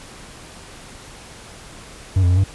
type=tone with pitch steps; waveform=triangle; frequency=94.5 / 88.5 / 90.7 / 96.5 Hz; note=F#2 / F2 / F#2 / G2; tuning=+37 / +23 / -34 / -27 cents; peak=-10 dBFS; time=2.16-2.44 s; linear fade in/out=5 ms; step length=70 ms; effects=pink hiss -40 dBFS RMS until 2.54 s + resampled to 24000 Hz